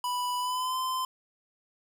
square tone with pitch glide, 987.8 to 1030.9 Hz, B5 to C6, 0 to -26 cents, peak -29 dBFS, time 0.04-1.05 s, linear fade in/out 2 ms, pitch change +74 cents, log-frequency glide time 0.38-0.77 s, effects none

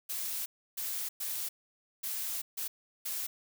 blue noise bursts at uneven times, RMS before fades -36 dBFS, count 6, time 0.09-0.46 / 0.77-1.09 / 1.2-1.49 / 2.03-2.42 / 2.57-2.68 / 3.05-3.27 s, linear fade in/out 10 ms, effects none

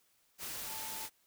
sine tone in noise, 880 Hz, A5, in tune, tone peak -48 dBFS, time 0.65-1.09 s, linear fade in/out 50 ms, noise white, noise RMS -42 dBFS, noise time 0.38-1.1 s, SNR -9 dB, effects white hiss -72 dBFS RMS until 1.26 s

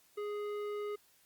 triangle tone with tanh clipping, 415.3 Hz, G#4, in tune, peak -38 dBFS, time 0.17-0.96 s, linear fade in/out 10 ms, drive 17 dB, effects white hiss -67 dBFS RMS until 1.25 s + Opus 48 kbps

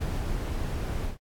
brown noise with ADSR envelope, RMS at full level -28 dBFS, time 0-1.18 s, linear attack 19 ms, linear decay 210 ms, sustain -2 dB, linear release 130 ms, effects AAC 64 kbps

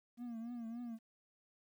triangle tone with vibrato, 234.1 Hz, A#3, 8 cents sharp, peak -40 dBFS, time 0.17-0.99 s, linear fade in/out 50 ms, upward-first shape triangle, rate 3.5 Hz, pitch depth 88 cents each way, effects 12-bit

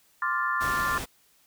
sine chord, D minor seventh, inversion third, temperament equal, 1046.5 / 1174.7 / 1396.9 / 1760 Hz, C6 / D6 / F6 / A6, 0 / 0 / 0 / 0 cents, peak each -30 dBFS, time 0.22-0.98 s, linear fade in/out 2 ms
pink noise, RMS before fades -35 dBFS, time 0.6-1.06 s, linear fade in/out 20 ms
effects white hiss -63 dBFS RMS until 1.46 s

